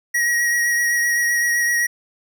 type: tone with vibrato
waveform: square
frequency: 1900 Hz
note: A#6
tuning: 33 cents sharp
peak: -17 dBFS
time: 0.14-1.87 s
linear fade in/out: 10 ms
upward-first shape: triangle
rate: 7.8 Hz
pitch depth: 23 cents each way
effects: none